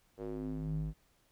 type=tone with band-pass filter sweep; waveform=square; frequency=52.3 Hz; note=G#1; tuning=13 cents sharp; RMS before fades=-38 dBFS; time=0.17-0.94 s; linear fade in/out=50 ms; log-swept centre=460 to 110 Hz; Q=3; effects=pink hiss -71 dBFS RMS until 1.31 s